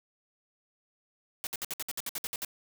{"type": "noise bursts", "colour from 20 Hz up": "white", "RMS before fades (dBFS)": -35, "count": 12, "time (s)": [1.44, 2.448], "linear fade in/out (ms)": 0, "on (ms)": 29, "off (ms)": 60, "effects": []}